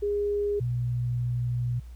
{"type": "tone pair in turn", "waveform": "sine", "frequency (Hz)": [409.7, 121.8], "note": ["G#4", "B2"], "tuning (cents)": [-24, -24], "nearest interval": "octave + major sixth", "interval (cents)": 2100, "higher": "first", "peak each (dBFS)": [-24, -25], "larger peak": "first", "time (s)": [[0.02, 0.6], [0.6, 1.8]], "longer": "second", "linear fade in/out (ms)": 10, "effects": ["added 60 Hz sine -40 dBFS peak until 1.95 s", "pink hiss -62 dBFS RMS until 1.95 s"]}